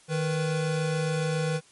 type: tone pair together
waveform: square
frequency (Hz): 155.57 / 493.9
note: D#3 / B4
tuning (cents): 0 / 0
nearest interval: octave + minor sixth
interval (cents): 2000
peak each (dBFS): -27 / -31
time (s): 0.08-1.61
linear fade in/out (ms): 50
effects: white hiss -57 dBFS RMS until 1.71 s + MP3 48 kbps